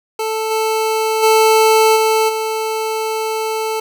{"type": "tone with level steps", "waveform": "25% pulse", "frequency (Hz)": 440, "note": "A4", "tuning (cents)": 0, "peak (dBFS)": [-14, -11, -5, -8, -14], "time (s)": [0.19, 3.8], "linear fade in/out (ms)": 5, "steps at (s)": [0.5, 1.22, 1.95, 2.28], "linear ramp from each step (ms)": 20, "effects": []}